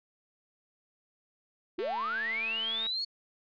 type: linear sweep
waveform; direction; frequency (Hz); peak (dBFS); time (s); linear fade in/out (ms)
sine; up; 314 to 4429; -30; 1.78-3.05; 10
type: click train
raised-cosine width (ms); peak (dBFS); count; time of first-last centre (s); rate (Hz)
0.3; -28; 242; 1.79-2.866; 224
effects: resampled to 11025 Hz